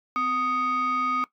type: tone with frequency modulation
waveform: sine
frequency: 1244.5 Hz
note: D#6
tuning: in tune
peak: -21 dBFS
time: 0.16-1.24 s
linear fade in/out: 0 ms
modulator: 988 Hz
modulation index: 0.56
effects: noise-tail reverb RT60 0.1 s tail -18 dB re dry + tanh soft clip ceiling -20 dBFS